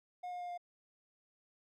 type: tone with pitch steps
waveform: triangle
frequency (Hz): 719 / 714 / 709.1 / 704.2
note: F#5 / F5 / F5 / F5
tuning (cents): -50 / +38 / +26 / +14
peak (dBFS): -38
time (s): 0.23-0.578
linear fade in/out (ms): 10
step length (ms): 87
effects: none